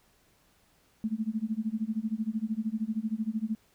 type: tone with tremolo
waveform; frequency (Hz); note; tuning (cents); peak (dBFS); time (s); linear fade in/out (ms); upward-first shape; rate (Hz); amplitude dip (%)
sine; 219.3; A3; -6; -25; 1.04-3.55; 0; sine; 13; 95
effects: pink hiss -66 dBFS RMS until 3.74 s